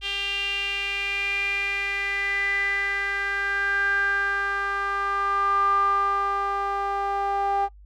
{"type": "tone with band-pass filter sweep", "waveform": "sawtooth", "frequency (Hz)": 398.2, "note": "G4", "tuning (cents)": 27, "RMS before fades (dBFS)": -25, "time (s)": [0.01, 7.69], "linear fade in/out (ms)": 50, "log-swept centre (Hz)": [3000, 870], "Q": 8.4, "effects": ["noise-tail reverb RT60 0.1 s tail -25 dB re dry", "added 50 Hz sine -45 dBFS peak until 7.85 s"]}